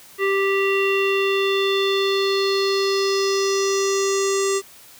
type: tone with low-pass filter sweep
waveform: square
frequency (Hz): 392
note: G4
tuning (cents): 0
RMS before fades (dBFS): -20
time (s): 0.18-4.62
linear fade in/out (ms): 50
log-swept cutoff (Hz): 2300 to 7600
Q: 4.4
effects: white hiss -46 dBFS RMS until 4.99 s + high-pass 60 Hz 12 dB/octave